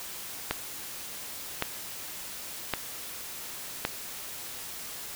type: click train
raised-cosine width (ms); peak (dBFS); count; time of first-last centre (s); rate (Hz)
0.3; -10; 4; 0.51-3.851; 0.898
effects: white hiss -40 dBFS RMS until 5.15 s